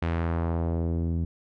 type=tone with low-pass filter sweep; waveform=sawtooth; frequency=83.5 Hz; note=E2; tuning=23 cents sharp; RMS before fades=-27 dBFS; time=0.02-1.25 s; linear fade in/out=5 ms; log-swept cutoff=2600 to 210 Hz; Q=1.1; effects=none